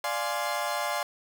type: chord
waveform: 30% pulse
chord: D half-diminished seventh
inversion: none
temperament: equal with one note detuned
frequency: 587.3 / 698.5 / 836.4 / 1046.5 Hz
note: D5 / F5 / Ab5 / C6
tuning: 0 / 0 / +12 / 0 cents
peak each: -31 dBFS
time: 0.04-1.03 s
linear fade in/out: 2 ms
effects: none